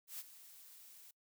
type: noise with ADSR envelope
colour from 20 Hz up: blue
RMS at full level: -44 dBFS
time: 0.07-1.11 s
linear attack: 120 ms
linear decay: 36 ms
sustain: -14 dB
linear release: 4 ms
effects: noise-tail reverb RT60 0.1 s tail -25 dB re dry